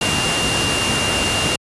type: tone in noise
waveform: sine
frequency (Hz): 2794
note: F7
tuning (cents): 0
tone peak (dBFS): -21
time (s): 0.01-1.56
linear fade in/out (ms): 5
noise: pink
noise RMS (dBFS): -19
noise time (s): 0.01-1.56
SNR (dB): -5
effects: high-pass 80 Hz 12 dB/octave + resampled to 24000 Hz